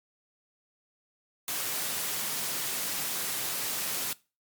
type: high-pass noise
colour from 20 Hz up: white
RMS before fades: -32 dBFS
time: 1.48-4.13 s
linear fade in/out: 2 ms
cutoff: 100 Hz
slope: 96 dB/octave
effects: noise-tail reverb RT60 0.3 s tail -21 dB re dry + MP3 96 kbps